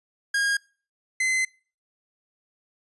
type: tone pair in turn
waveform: 45% pulse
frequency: 1628 / 2051 Hz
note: G#6 / C7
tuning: -35 / -35 cents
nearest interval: major third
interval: 400 cents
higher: second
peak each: -21 dBFS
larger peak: neither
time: 0.34-0.57 / 1.2-1.45 s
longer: second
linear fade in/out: 5 ms
effects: noise-tail reverb RT60 0.4 s tail -25 dB re dry + resampled to 24000 Hz